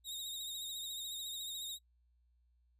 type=tone with vibrato; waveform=sawtooth; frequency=3742 Hz; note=A#7; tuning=6 cents sharp; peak=-38 dBFS; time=0.04-1.79 s; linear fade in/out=50 ms; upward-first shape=triangle; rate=14 Hz; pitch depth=60 cents each way; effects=noise-tail reverb RT60 0.1 s tail -23 dB re dry + added 60 Hz sine -69 dBFS peak until 2.79 s